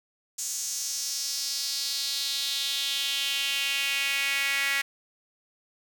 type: tone with high-pass filter sweep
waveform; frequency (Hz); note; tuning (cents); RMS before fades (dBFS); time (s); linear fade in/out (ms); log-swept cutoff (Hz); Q
sawtooth; 277.2; C#4; 0; -29; 0.38-4.82; 10; 6800 to 2000; 3.3
effects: none